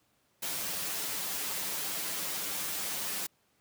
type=noise with comb filter; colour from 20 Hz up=white; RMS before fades=-35 dBFS; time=0.42-3.27 s; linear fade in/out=10 ms; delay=8.3 ms; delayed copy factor=-0.85; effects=pink hiss -71 dBFS RMS until 3.6 s + high-pass 100 Hz 12 dB/octave